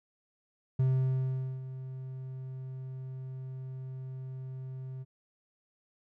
triangle tone with ADSR envelope, 130.7 Hz, C3, 1 cent flat, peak -21 dBFS, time 0.79-5.05 s, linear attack 7 ms, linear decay 810 ms, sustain -15 dB, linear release 33 ms, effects none

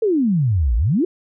sine exponential two-way sweep, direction down then up, 466.2 to 52.1 to 388.4 Hz, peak -14 dBFS, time 0.02-1.05 s, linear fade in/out 5 ms, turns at 0.76 s, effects none

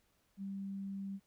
sine tone, 196 Hz, G3, in tune, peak -39 dBFS, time 0.37-1.2 s, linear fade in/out 50 ms, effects pink hiss -75 dBFS RMS until 1.26 s

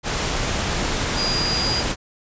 sine tone in noise, 4857 Hz, D#8, 43 cents flat, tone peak -22 dBFS, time 1.15-1.84 s, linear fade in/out 50 ms, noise pink, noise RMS -23 dBFS, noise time 0.03-1.96 s, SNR -2 dB, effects resampled to 16000 Hz

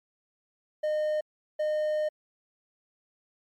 triangle tone bursts at uneven times, 611 Hz, D#5, 32 cents flat, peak -23 dBFS, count 2, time 0.83-1.21 / 1.59-2.09 s, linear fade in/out 10 ms, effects MP3 96 kbps

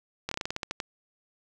slowing click train, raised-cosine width 0.2 ms, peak -14 dBFS, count 11, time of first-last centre 0.29-0.802 s, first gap 24 ms, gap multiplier 1.16, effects none

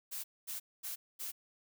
blue noise bursts, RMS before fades -41 dBFS, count 4, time 0.11-1.32 s, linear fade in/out 20 ms, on 130 ms, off 230 ms, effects none

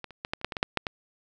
clicks, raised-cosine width 0.3 ms, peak -21 / -30 / -16 / -12 / -30 / -10 / -18 / -15 / -6 / -8 / -13 dBFS, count 11, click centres 0.043 / 0.107 / 0.249 / 0.335 / 0.414 / 0.446 / 0.522 / 0.568 / 0.629 / 0.773 / 0.868 s, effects none

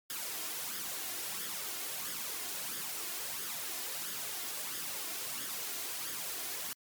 white noise with flanger, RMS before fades -39 dBFS, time 0.1-6.73 s, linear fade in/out 0 ms, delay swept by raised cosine 0.59 to 2.89 ms, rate 1.5 Hz, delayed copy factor +0.55, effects high-pass 150 Hz 12 dB/octave + MP3 96 kbps

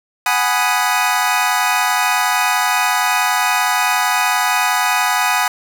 25% pulse chord, G# minor seventh, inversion third, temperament equal, 740 / 830.6 / 987.8 / 1244.5 Hz, F#5 / G#5 / B5 / D#6, 0 / 0 / 0 / 0 cents, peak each -16 dBFS, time 0.26-5.48 s, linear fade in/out 2 ms, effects none

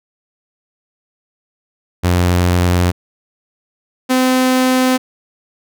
sawtooth tone pair in turn, 88.8 / 256.7 Hz, F2 / C4, +29 / -33 cents, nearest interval octave + tritone, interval 1838 cents, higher second, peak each -7 dBFS, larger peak neither, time 2.03-2.92 / 4.09-4.98 s, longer neither, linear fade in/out 20 ms, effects none

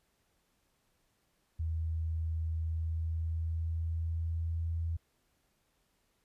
sine tone with pitch glide, 80.8 to 82.64 Hz, E2 to E2, -34 to +5 cents, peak -31 dBFS, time 1.59-4.97 s, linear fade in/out 10 ms, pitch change +39 cents, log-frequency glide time 2.58-4.66 s, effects pink hiss -75 dBFS RMS until 6.24 s + resampled to 32000 Hz

